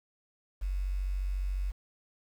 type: tone with quantisation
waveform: sine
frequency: 47.07 Hz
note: F#1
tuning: 30 cents sharp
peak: -29 dBFS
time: 0.61-1.72 s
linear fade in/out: 20 ms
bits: 9
effects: none